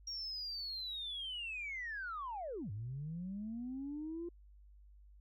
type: linear two-way sweep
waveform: sine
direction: down then up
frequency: 5630 to 97.2 to 348.8 Hz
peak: -39 dBFS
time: 0.07-4.29 s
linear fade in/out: 5 ms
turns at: 2.71 s
effects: tanh soft clip ceiling -35 dBFS + added 50 Hz sine -57 dBFS peak until 5.2 s